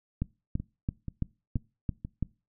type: two click trains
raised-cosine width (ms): 5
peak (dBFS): -23 / -16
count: 4 / 7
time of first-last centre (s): 0.6-2.049 / 0.22-2.227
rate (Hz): 2.07 / 2.99
effects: noise-tail reverb RT60 0.3 s tail -23 dB re dry